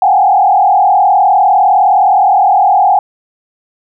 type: tone with frequency modulation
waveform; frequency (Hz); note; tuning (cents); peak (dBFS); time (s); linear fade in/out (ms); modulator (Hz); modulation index
sine; 779; G5; -11; -5; 0.02-2.99; 2; 39.5; 1.6
effects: none